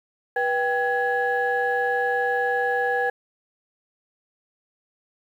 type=tone cluster; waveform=sine; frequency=488 / 785 / 1677 Hz; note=B4 / G5 / G#6; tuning=-21 / +2 / +16 cents; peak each=-24 dBFS; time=0.36-3.1 s; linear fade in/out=5 ms; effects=tanh soft clip ceiling -13 dBFS + 9-bit